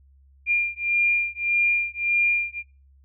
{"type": "beating tone pair", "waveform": "sine", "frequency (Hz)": [2400, 2401.7], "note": ["D7", "D7"], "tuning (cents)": [37, 38], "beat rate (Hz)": 1.7, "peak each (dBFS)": -23, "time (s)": [0.46, 2.63], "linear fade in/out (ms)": 50, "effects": ["noise-tail reverb RT60 0.3 s tail -19 dB re dry", "added 68 Hz sine -52 dBFS peak until 3.04 s"]}